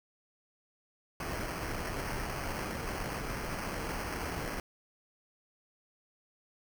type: noise with sample-and-hold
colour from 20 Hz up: pink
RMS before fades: -37 dBFS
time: 1.2-4.6 s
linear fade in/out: 2 ms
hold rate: 3675 Hz
effects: none